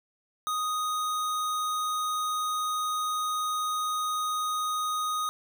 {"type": "tone", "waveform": "square", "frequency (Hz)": 1244.5, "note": "D#6", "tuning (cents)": 0, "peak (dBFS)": -28, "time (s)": [0.47, 5.29], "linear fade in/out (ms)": 0, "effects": []}